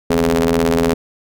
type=ring-modulated tone; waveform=sawtooth; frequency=82.41 Hz; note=E2; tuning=in tune; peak=-6 dBFS; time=0.1-0.94 s; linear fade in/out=5 ms; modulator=338 Hz; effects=none